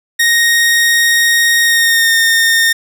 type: tone with pitch glide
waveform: sawtooth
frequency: 1864.7 to 1830.5 Hz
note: A#6 to A#6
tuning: 0 to -32 cents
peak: -5 dBFS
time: 0.19-2.73 s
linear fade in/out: 10 ms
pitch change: -32 cents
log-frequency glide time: 1.62-2.13 s
effects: none